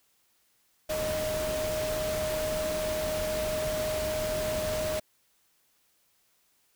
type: tone in noise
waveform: sine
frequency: 620 Hz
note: D#5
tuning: 6 cents flat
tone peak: -29 dBFS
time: 0.89-5 s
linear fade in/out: 10 ms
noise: pink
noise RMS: -35 dBFS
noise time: 0.89-5 s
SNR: +3 dB
effects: white hiss -69 dBFS RMS until 6.75 s